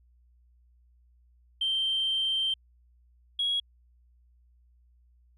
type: tone pair in turn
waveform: sine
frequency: 3136 / 3316 Hz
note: G7 / G#7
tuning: 0 / -3 cents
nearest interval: minor second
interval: 97 cents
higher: second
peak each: -24 dBFS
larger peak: neither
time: 1.61-2.54 / 3.39-3.6 s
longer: first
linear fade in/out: 5 ms
effects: tanh soft clip ceiling -21 dBFS + added 60 Hz sine -59 dBFS peak until 5.37 s